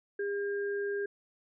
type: tone pair together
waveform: sine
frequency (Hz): 403.8 / 1610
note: G#4 / G6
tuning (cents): -49 / +46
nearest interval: 2 octaves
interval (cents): 2395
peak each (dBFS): -31 / -39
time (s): 0.19-1.06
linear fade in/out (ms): 5
effects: none